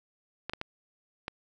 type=clicks; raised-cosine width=0.3 ms; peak=-18 dBFS; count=4; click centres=0.496 / 0.535 / 0.614 / 1.281 s; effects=none